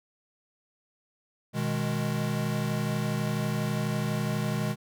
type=chord; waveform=square; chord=G# minor; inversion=first; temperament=equal; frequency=123.47 / 155.56 / 207.7 Hz; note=B2 / D#3 / G#3; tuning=0 / 0 / 0 cents; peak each=-32 dBFS; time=1.53-4.76 s; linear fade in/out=50 ms; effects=none